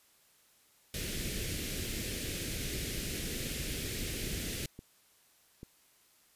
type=band-stop noise; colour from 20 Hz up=pink; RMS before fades=-37 dBFS; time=0.94-4.66 s; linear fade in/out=2 ms; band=480 to 1900 Hz; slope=24 dB/octave
type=click train; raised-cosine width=3 ms; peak=-32 dBFS; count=4; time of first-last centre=3.11-5.631 s; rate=1.19 Hz
effects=white hiss -66 dBFS RMS until 6.35 s + resampled to 32000 Hz